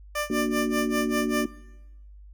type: tone with tremolo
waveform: 15% pulse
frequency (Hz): 594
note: D5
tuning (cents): +20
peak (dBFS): -18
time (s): 0.15-1.45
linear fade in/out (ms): 5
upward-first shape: sine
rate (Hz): 5.1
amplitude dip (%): 95
type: chord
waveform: sine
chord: Bb augmented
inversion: none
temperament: equal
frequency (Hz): 233.1 / 293.7 / 370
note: Bb3 / D4 / F#4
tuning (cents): 0 / 0 / 0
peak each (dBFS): -27 / -28 / -29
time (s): 0.3-1.46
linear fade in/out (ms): 2
effects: noise-tail reverb RT60 1.0 s tail -20 dB re dry + added 50 Hz sine -44 dBFS peak until 2.33 s